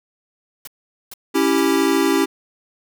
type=noise bursts; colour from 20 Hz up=white; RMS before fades=-35 dBFS; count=3; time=0.65-1.602 s; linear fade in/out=2 ms; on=24 ms; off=440 ms
type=chord; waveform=square; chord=C# diminished; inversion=none; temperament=equal; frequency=277.2 / 329.6 / 392 Hz; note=C#4 / E4 / G4; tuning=0 / 0 / 0 cents; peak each=-20 dBFS; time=1.34-2.26 s; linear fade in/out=20 ms
effects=none